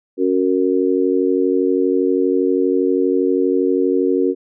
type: chord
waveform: sine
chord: F# major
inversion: second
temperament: just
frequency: 277.5 / 370 / 462.5 Hz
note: C#4 / F#4 / A#4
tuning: +2 / 0 / -14 cents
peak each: -18 / -17 / -19 dBFS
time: 0.17-4.35 s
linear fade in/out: 50 ms
effects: none